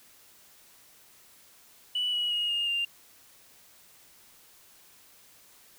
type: tone with pitch steps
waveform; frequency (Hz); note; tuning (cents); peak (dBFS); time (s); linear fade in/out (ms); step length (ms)
sine; 2960 / 2918 / 2876 / 2835 / 2794; F#7 / F#7 / F#7 / F7 / F7; 0 / -25 / -50 / +25 / 0; -25; 1.95-2.85; 5; 180
effects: tanh soft clip ceiling -22 dBFS + white hiss -57 dBFS RMS until 5.78 s